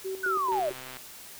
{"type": "tone with tremolo", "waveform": "sine", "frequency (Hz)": 380.9, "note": "G4", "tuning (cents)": -50, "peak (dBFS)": -30, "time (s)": [0.04, 0.73], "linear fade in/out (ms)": 20, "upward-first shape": "square", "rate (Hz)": 4.5, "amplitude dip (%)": 70}
{"type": "linear sweep", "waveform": "sine", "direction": "down", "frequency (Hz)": [1515, 553], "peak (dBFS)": -25, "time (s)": [0.23, 0.7], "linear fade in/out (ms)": 10}
{"type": "click train", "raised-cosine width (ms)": 0.3, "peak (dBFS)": -26, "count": 59, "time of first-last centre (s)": [0.52, 0.97], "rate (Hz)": 129}
{"effects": ["white hiss -46 dBFS RMS until 1.39 s"]}